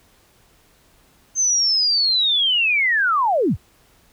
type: linear sweep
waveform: sine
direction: down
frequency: 6310 to 38.89 Hz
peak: -15 dBFS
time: 1.35-3.57 s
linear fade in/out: 50 ms
effects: pink hiss -56 dBFS RMS until 4.12 s